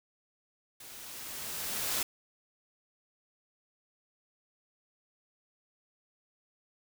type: noise with level ramp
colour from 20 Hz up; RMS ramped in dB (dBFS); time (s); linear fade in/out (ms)
white; -49 to -31; 0.8-2.03; 5
effects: none